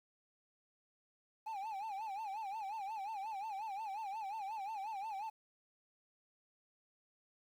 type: tone with vibrato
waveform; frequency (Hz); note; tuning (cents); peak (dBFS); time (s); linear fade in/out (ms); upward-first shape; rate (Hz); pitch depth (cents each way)
triangle; 830.6; G#5; 0; -38; 1.46-5.3; 10; sine; 5.6; 140
effects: 11-bit